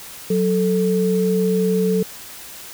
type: tone pair together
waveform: sine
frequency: 184.36 / 440 Hz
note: F#3 / A4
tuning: -6 / 0 cents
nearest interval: octave + minor third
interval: 1506 cents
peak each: -18 dBFS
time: 0.3-2.03 s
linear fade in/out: 5 ms
effects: white hiss -37 dBFS RMS until 2.73 s